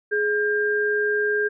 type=tone pair together; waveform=sine; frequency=419 / 1600 Hz; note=G#4 / G6; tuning=+15 / +35 cents; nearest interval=octave + major seventh; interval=2320 cents; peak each=-22 dBFS; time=0.11-1.49 s; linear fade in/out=20 ms; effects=none